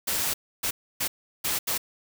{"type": "noise bursts at uneven times", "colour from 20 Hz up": "white", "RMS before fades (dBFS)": -27, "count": 5, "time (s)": [[0.07, 0.34], [0.63, 0.71], [1, 1.08], [1.44, 1.59], [1.67, 1.78]], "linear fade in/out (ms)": 10, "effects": []}